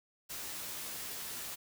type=noise with comb filter; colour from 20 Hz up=white; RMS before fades=-42 dBFS; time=0.29-1.56 s; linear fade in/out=20 ms; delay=13 ms; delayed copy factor=+0.55; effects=none